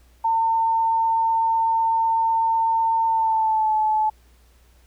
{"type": "tone with pitch glide", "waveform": "sine", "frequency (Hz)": [904, 863.7], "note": ["A5", "A5"], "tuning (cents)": [47, -32], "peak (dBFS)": -17, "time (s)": [0.24, 4.1], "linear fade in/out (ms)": 10, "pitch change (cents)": -79, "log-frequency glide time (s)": [3.08, 3.74], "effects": ["added 60 Hz sine -52 dBFS peak until 4.86 s", "pink hiss -60 dBFS RMS until 4.86 s"]}